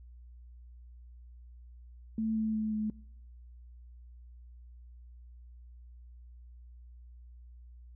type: tone with pitch steps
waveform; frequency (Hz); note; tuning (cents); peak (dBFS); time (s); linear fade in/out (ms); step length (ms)
sine; 221 / 218.8 / 216.7 / 214.6; A3 / A3 / A3 / A3; +8 / -9 / -26 / -43; -29; 2.18-2.9; 2; 180
effects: noise-tail reverb RT60 0.7 s tail -23 dB re dry + added 60 Hz sine -49 dBFS peak until 7.95 s